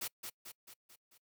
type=noise with echo; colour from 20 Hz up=white; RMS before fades=-39 dBFS; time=0.01-0.08 s; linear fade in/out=10 ms; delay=220 ms; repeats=5; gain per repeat=-5 dB; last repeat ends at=1.18 s; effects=noise-tail reverb RT60 0.1 s tail -25 dB re dry + high-pass 100 Hz 12 dB/octave